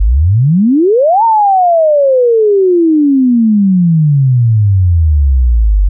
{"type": "exponential two-way sweep", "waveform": "sine", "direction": "up then down", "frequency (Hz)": [46.25, 930, 46.25], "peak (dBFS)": -5, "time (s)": [0, 5.89], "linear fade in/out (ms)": 10, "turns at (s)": 1.24, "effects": []}